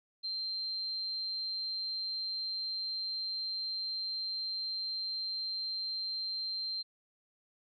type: tone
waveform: sine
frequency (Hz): 4148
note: C8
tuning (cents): -16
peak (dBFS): -34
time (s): 0.23-6.83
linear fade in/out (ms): 20
effects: none